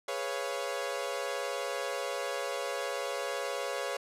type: chord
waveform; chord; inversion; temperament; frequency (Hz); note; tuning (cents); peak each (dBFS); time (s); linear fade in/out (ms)
sawtooth; C# dominant seventh; second; equal with one note detuned; 415.3 / 493.9 / 554.4 / 690; G#4 / B4 / C#5 / E#5; 0 / 0 / 0 / -21; -36 / -35 / -32 / -37; 0.08-3.97; 5
effects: low-pass 11000 Hz 12 dB/octave